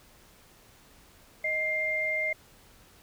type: tone pair together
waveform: sine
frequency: 625.8 / 2105 Hz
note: D#5 / C7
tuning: +10 / +10 cents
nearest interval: octave + major sixth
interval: 2100 cents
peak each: -34 / -27 dBFS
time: 1.44-2.33 s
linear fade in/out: 5 ms
effects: pink hiss -57 dBFS RMS until 3.02 s